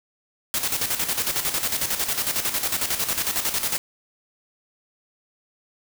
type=noise with tremolo; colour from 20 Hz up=white; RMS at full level=-23 dBFS; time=0.54-3.78 s; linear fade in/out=0 ms; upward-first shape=square; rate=11 Hz; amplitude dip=60%; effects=none